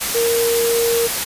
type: tone in noise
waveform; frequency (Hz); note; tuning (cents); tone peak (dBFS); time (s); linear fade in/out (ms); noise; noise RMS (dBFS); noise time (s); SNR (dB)
sine; 466.2; A#4; 0; -15; 0.14-1.08; 20; white; -21; 0-1.25; +3
effects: resampled to 32000 Hz